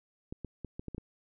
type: clicks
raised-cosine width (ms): 3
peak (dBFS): -26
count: 7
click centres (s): 0.325 / 0.447 / 0.647 / 0.795 / 0.883 / 0.947 / 0.981
effects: none